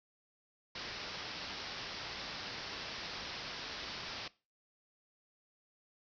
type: low-pass noise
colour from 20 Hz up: white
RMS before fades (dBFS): -44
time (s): 0.75-4.28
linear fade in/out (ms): 5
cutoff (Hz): 5500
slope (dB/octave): 96
effects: noise-tail reverb RT60 0.3 s tail -20 dB re dry